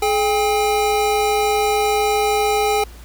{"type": "tone pair together", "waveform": "square", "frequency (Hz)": [424.5, 801.3], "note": ["G#4", "G5"], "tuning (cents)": [38, 38], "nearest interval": "major seventh", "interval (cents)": 1100, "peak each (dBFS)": -19, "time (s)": [0.02, 2.84], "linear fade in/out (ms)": 5, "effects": ["added 57 Hz sine -36 dBFS peak until 3.04 s", "pink hiss -45 dBFS RMS until 3.04 s"]}